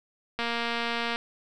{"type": "click train", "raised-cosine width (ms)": 0.3, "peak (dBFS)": -14, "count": 181, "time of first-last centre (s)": [0.39, 1.159], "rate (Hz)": 234, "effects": []}